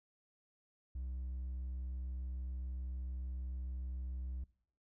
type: tone with hard clipping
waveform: sine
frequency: 63.8 Hz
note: C2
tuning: 43 cents flat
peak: -40 dBFS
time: 0.95-4.44 s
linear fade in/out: 5 ms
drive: 2 dB
effects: noise-tail reverb RT60 0.6 s tail -21 dB re dry